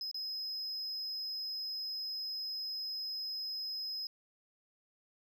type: tone with dropouts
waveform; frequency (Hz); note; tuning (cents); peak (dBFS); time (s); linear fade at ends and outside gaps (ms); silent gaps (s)
sine; 5090; D#8; +39; -34; 0.01-4.07; 2; 0.114-0.144
effects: tanh soft clip ceiling -36 dBFS